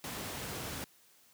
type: noise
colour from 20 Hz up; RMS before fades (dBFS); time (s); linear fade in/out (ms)
pink; -40; 0.04-0.84; 0
effects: white hiss -64 dBFS RMS until 1.33 s + high-pass 80 Hz 12 dB/octave